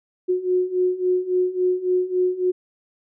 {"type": "beating tone pair", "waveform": "sine", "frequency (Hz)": [362.7, 366.3], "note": ["F#4", "F#4"], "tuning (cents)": [-34, -17], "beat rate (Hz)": 3.6, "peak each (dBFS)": [-23, -20], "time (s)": [0.28, 2.52], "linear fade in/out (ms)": 20, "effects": []}